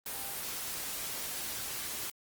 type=tone in noise; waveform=sine; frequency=793 Hz; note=G5; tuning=20 cents sharp; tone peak=-48 dBFS; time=0.13-0.34 s; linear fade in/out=2 ms; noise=white; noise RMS=-38 dBFS; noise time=0.06-2.1 s; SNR=-13 dB; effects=Opus 24 kbps